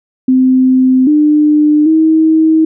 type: tone with pitch steps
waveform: sine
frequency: 258.4 / 300.4 / 317.9 Hz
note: C4 / D4 / D#4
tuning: -21 / +39 / +37 cents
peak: -5 dBFS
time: 0.28-2.65 s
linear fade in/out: 5 ms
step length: 790 ms
effects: none